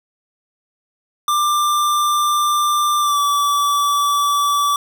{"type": "tone with pitch glide", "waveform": "square", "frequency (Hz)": [1187, 1153.9], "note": ["D6", "D6"], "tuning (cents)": [18, -31], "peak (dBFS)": -15, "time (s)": [1.28, 4.76], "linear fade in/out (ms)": 2, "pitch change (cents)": -49, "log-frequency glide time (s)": [3, 3.19], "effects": []}